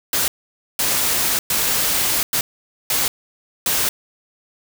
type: noise bursts at uneven times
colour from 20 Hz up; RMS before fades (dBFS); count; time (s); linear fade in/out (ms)
white; -19; 6; 0.13-0.28 / 0.79-1.39 / 1.5-2.23 / 2.33-2.41 / 2.9-3.08 / 3.66-3.89; 2
effects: none